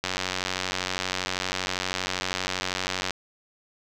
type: click train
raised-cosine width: 0.2 ms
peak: -9 dBFS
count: 285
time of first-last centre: 0.04-3.107 s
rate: 92.6 Hz
effects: none